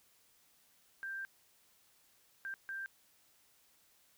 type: tone bursts at uneven times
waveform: sine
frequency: 1578 Hz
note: G6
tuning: 11 cents sharp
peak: -39 dBFS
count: 3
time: 1.03-1.25 / 2.45-2.54 / 2.69-2.86 s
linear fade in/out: 0 ms
effects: white hiss -69 dBFS RMS until 4.17 s